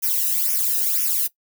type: noise with flanger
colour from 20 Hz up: violet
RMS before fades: -21 dBFS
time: 0.02-1.28 s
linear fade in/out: 20 ms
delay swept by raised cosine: 0.24 to 0.92 ms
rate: 2 Hz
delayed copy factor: -1
effects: noise-tail reverb RT60 0.1 s tail -19 dB re dry